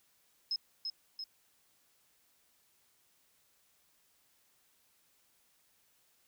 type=tone with echo; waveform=sine; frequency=5150 Hz; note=E8; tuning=41 cents flat; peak=-31 dBFS; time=0.51-0.56 s; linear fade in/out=2 ms; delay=340 ms; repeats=2; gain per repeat=-4 dB; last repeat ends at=1.24 s; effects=white hiss -71 dBFS RMS until 6.27 s